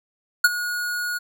square tone with ADSR envelope, 1448 Hz, F#6, 38 cents flat, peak -10 dBFS, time 0.44-1.19 s, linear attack 6 ms, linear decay 34 ms, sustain -15 dB, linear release 20 ms, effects none

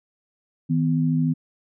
sine tone pair together, 158.7 / 251.9 Hz, D#3 / B3, +35 / +34 cents, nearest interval minor sixth, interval 799 cents, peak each -20 / -22 dBFS, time 0.69-1.34 s, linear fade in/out 20 ms, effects none

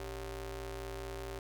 sawtooth ring-modulated tone, 168.9 Hz, E3, 42 cents sharp, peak -33 dBFS, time 0-1.39 s, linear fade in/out 2 ms, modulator 221 Hz, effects none

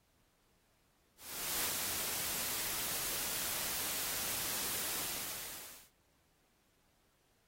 white noise with ADSR envelope, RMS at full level -35 dBFS, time 1.17-5.91 s, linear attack 470 ms, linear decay 86 ms, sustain -3 dB, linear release 980 ms, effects pink hiss -74 dBFS RMS until 7.47 s + AAC 48 kbps

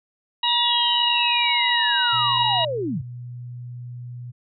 harmonic tone, 956 Hz, A#5, 43 cents sharp, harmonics 1 / 2 / 3 / 4, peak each -23 / -32 / -23 / -23 dBFS, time 0.43-2.65 s, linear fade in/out 5 ms
sine linear sweep, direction down, 3700 to 98 Hz, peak -23 dBFS, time 0.47-3.02 s, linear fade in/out 10 ms
sine tone, 122.2 Hz, B2, 18 cents flat, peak -32 dBFS, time 2.12-4.32 s, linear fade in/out 20 ms
effects none

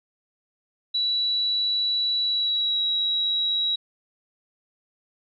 sine tone with pitch glide, 3933 to 3868 Hz, B7 to B7, -8 to -37 cents, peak -21 dBFS, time 0.94-3.76 s, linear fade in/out 10 ms, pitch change -29 cents, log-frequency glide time 2.22-2.81 s, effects none

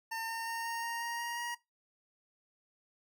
25% pulse tone with pitch steps, 905 / 911.3 / 917.6 / 924 / 930.4 / 936.9 / 943.4 / 950 Hz, A5 / A#5 / A#5 / A#5 / A#5 / A#5 / A#5 / A#5, +48 / -39 / -28 / -16 / -4 / +8 / +20 / +33 cents, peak -32 dBFS, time 0.11-1.55 s, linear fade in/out 10 ms, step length 180 ms, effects noise-tail reverb RT60 0.2 s tail -19 dB re dry

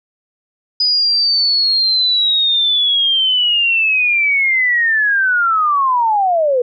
sine linear sweep, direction down, 4978 to 475.1 Hz, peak -11 dBFS, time 0.8-6.62 s, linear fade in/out 5 ms, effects none

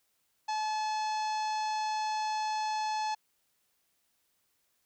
harmonic tone with a mistuned harmonic, 861 Hz, A5, 38 cents flat, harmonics 1 / 2 / 3 / 4 / 5 / 6 / 7 / 8 / 9, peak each -30 / -45 / -45 / -50 / -44 / -49 / -51 / -53 / -60 dBFS, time 0.48-3.15 s, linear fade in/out 10 ms, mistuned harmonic 8, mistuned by -63 cents, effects white hiss -75 dBFS RMS until 4.85 s

